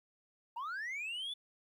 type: linear sweep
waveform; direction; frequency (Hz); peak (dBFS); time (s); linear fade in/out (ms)
sine; up; 888 to 3520; -35; 0.56-1.34; 10
effects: tanh soft clip ceiling -37 dBFS + 12-bit